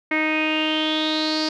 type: tone with low-pass filter sweep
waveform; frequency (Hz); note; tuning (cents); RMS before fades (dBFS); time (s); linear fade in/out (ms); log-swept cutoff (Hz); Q
sawtooth; 311.1; D#4; 0; -22; 0.11-1.49; 5; 2100 to 4800; 8.7
effects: none